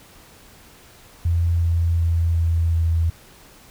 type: tone with pitch steps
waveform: sine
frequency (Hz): 84.9 / 84.31 / 83.73 / 83.15 / 82.58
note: F2 / E2 / E2 / E2 / E2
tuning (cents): -48 / +40 / +28 / +16 / +4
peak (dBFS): -16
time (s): 1.25-3.1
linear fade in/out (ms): 5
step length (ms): 370
effects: pink hiss -48 dBFS RMS until 3.7 s

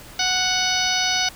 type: harmonic tone with a mistuned harmonic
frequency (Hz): 740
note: F#5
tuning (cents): 0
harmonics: 1 / 2 / 3 / 4 / 5 / 6 / 7 / 8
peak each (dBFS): -27 / -27 / -27 / -27 / -27 / -27 / -27 / -27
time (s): 0.19-1.29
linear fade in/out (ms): 5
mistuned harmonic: 7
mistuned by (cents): -41
effects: pink hiss -42 dBFS RMS until 1.35 s

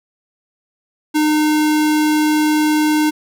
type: tone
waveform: square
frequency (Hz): 304.9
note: D#4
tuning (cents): -35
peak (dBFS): -13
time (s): 1.14-3.11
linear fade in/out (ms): 20
effects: none

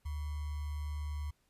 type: tone with sample-and-hold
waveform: sine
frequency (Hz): 74.2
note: D2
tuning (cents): +18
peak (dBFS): -35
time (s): 0.05-1.31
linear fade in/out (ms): 10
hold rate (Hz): 1050
effects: pink hiss -75 dBFS RMS until 1.49 s + resampled to 32000 Hz

